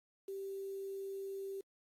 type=tone with quantisation; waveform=sine; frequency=390.3 Hz; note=G4; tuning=8 cents flat; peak=-40 dBFS; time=0.28-1.61 s; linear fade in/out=5 ms; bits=10; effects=AAC 64 kbps